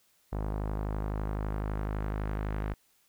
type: tone with low-pass filter sweep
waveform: sawtooth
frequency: 51.91 Hz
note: G#1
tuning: in tune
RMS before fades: -33 dBFS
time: 0.32-2.74 s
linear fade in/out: 10 ms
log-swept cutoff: 960 to 1800 Hz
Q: 1.2
effects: white hiss -68 dBFS RMS until 3.08 s